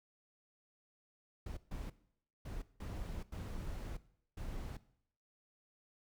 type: noise bursts at uneven times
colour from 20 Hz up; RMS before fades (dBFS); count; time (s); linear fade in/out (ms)
brown; -43; 6; 1.46-1.57 / 1.71-1.9 / 2.45-2.62 / 2.8-3.23 / 3.32-3.97 / 4.37-4.77; 5
effects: noise-tail reverb RT60 0.7 s tail -18 dB re dry